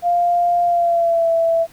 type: tone with pitch glide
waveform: sine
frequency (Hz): 698.5 to 663.1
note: F5 to E5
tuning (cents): 0 to +10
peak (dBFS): -13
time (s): 0.02-1.67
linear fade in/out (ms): 50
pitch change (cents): -90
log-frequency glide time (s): 0.64-1.3
effects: pink hiss -48 dBFS RMS until 1.72 s